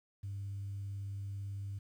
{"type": "tone with vibrato", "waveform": "sine", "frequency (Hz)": 99.3, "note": "G2", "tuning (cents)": 23, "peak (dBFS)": -37, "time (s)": [0.23, 1.79], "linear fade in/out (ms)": 10, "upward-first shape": "sine", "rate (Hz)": 18, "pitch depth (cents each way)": 9, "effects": ["tanh soft clip ceiling -35 dBFS", "11-bit"]}